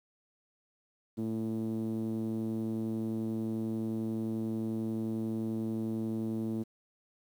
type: tone with low-pass filter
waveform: 5% pulse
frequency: 111.3 Hz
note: A2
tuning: 20 cents sharp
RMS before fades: -34 dBFS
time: 1.17-6.64 s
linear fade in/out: 20 ms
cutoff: 270 Hz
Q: 4
effects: 10-bit